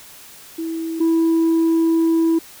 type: tone pair in turn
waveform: sine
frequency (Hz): 326.8 / 328.2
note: E4 / E4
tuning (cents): -15 / -8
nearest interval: unison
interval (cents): 7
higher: second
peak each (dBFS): -22 / -11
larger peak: second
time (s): 0.58-1 / 1-2.39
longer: second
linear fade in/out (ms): 10
effects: tanh soft clip ceiling -12 dBFS + white hiss -42 dBFS RMS until 2.6 s